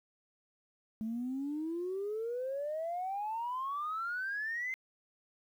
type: exponential sweep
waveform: sine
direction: up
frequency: 215.8 to 2093 Hz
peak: -33 dBFS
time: 1.01-4.74 s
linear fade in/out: 0 ms
effects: tanh soft clip ceiling -30 dBFS + 11-bit